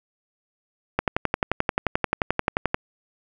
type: click train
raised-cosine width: 0.5 ms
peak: -5 dBFS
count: 21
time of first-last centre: 0.99-2.744 s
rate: 11.4 Hz
effects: none